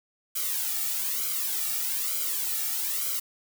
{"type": "noise with flanger", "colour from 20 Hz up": "blue", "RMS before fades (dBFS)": -29, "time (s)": [0.35, 3.2], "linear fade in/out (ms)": 10, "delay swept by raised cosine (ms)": [1.1, 1.98], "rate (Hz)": 1.1, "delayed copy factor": -0.95, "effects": []}